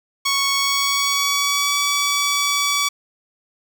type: tone with pitch glide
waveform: 10% pulse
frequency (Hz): 1110 to 1143.2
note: C#6 to D6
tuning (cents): +2 to -47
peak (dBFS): -9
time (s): 0.25-2.89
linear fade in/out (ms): 10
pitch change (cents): +51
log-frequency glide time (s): 0.55-1.75
effects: none

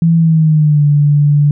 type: tone with pitch glide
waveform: sine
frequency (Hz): 165.9 to 146.1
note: E3 to D3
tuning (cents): +11 to -9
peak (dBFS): -6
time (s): 0.02-1.51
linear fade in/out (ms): 2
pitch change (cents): -220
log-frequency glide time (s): 0.16-0.84
effects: none

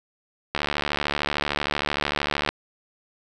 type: click train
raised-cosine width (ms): 0.3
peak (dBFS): -7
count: 143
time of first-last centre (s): 0.55-2.49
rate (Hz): 73.2
effects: none

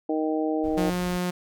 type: harmonic tone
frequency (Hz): 156.2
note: D#3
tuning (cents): +7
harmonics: 2 / 3 / 4 / 5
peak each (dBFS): -25 / -29 / -31 / -33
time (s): 0.09-0.9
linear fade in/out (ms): 5
type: noise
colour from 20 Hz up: brown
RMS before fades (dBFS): -40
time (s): 0.63-1.18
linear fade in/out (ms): 20
type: tone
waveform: sawtooth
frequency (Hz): 179.1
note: F3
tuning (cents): +44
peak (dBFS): -21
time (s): 0.77-1.31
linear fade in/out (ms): 10
effects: none

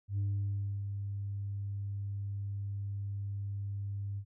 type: tone with ADSR envelope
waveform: sine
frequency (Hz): 100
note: G2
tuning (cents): +35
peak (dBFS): -27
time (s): 0.08-4.25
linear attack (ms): 100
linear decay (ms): 650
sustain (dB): -7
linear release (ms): 71
effects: tanh soft clip ceiling -28 dBFS

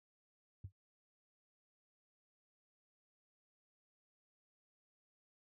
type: tone with exponential decay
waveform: sine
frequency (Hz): 95.6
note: G2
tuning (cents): -43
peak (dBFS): -39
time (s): 0.64-0.72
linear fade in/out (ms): 5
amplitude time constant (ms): 16
effects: tanh soft clip ceiling -38 dBFS + high-pass 60 Hz 12 dB/octave

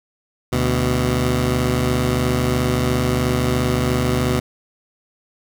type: tone pair together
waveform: 15% pulse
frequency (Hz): 73.9 / 124.82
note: D2 / B2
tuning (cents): +11 / +19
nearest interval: major sixth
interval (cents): 908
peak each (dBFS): -15 / -12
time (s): 0.52-4.4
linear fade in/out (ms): 10
effects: none

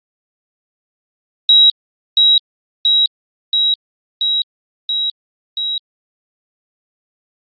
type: tone with echo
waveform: sine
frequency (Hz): 3851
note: B7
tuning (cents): -44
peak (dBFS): -5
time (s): 1.49-1.7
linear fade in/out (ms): 2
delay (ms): 680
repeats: 6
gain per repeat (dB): -2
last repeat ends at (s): 5.78
effects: Opus 32 kbps

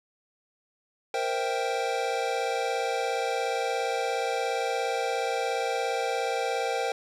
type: chord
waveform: square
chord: C dominant seventh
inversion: third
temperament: equal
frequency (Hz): 466.2 / 523.3 / 659.3 / 784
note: Bb4 / C5 / E5 / G5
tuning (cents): 0 / 0 / 0 / 0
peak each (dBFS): -32 / -33 / -37 / -31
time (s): 1.14-6.92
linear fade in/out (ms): 2
effects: low-pass 7000 Hz 12 dB/octave + 10-bit

